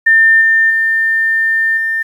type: tone with level steps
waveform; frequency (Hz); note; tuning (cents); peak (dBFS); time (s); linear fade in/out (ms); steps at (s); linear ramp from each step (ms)
sine; 1800; A6; +39; -5 / -7 / -10 / -13; 0.06-2.03; 10; 0.41 / 0.7 / 1.77; 5
effects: 7-bit